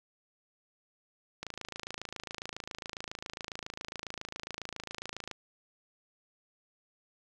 click train, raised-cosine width 0.2 ms, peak -21 dBFS, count 107, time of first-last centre 1.43-5.313 s, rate 27.3 Hz, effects none

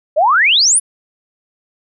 sine exponential sweep, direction up, 566 to 10550 Hz, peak -8 dBFS, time 0.16-0.8 s, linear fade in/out 20 ms, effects none

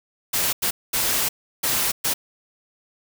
white noise bursts at uneven times, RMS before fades -22 dBFS, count 5, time 0.33-0.53 / 0.62-0.71 / 0.93-1.29 / 1.63-1.92 / 2.04-2.14 s, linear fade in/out 10 ms, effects none

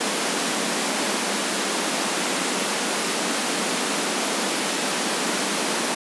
pink high-pass noise, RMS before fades -24 dBFS, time 0-5.95 s, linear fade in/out 10 ms, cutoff 190 Hz, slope 48 dB/octave, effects resampled to 24000 Hz

